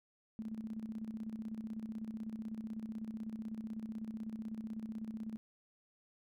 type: tone with tremolo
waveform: sine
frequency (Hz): 220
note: A3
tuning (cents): 0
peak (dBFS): -38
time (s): 0.39-5.37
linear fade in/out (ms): 0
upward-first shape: square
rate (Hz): 16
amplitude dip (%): 60
effects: none